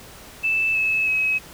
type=tone with pitch steps; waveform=sine; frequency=2637 / 2596 / 2556 Hz; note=E7 / E7 / D#7; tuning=0 / -27 / +46 cents; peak=-18 dBFS; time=0.43-1.39 s; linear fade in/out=20 ms; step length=320 ms; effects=pink hiss -43 dBFS RMS until 1.53 s